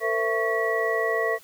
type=tone cluster; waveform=sine; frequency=451.7 / 512 / 666 / 1113 / 1935 Hz; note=A4 / C5 / E5 / C#6 / B6; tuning=+45 / -38 / +18 / +7 / -36 cents; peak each=-26 / -32 / -28 / -31 / -27 dBFS; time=0-1.39 s; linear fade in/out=50 ms; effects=white hiss -52 dBFS RMS until 1.43 s